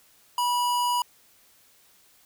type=tone; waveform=square; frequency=975 Hz; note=B5; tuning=23 cents flat; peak=-23 dBFS; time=0.38-1.02 s; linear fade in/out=2 ms; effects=white hiss -59 dBFS RMS until 2.25 s